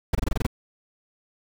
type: noise bursts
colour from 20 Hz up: brown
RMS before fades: -21 dBFS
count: 8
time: 0.13-0.466 s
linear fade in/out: 5 ms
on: 21 ms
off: 24 ms
effects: none